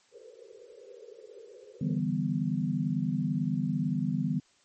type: band-pass noise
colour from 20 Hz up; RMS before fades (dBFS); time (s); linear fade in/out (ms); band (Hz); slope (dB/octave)
white; -50; 0.11-2; 50; 390 to 520; 96
type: chord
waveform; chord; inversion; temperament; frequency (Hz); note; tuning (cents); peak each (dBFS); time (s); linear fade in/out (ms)
sine; E minor seventh; third; equal; 146.83 / 164.81 / 196 / 246.9; D3 / E3 / G3 / B3; 0 / 0 / 0 / 0; -32; 1.81-4.4; 5
effects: white hiss -65 dBFS RMS until 4.64 s + MP3 32 kbps